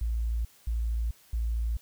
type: tone bursts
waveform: sine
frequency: 56.9 Hz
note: A#1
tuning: 41 cents flat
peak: -26 dBFS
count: 3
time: 0.01-1.77 s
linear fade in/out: 5 ms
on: 440 ms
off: 220 ms
effects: white hiss -59 dBFS RMS until 1.81 s